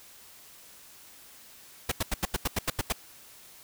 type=noise bursts; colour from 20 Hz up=pink; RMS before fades=-27 dBFS; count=10; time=1.89-2.925 s; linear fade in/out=5 ms; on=27 ms; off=85 ms; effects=white hiss -52 dBFS RMS until 3.63 s